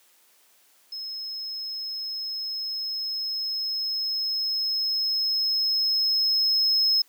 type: tone with level ramp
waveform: triangle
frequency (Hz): 5170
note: E8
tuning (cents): -34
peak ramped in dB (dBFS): -31 to -17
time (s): 0.92-7.02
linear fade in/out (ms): 5
effects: white hiss -60 dBFS RMS until 7.08 s + high-pass 300 Hz 12 dB/octave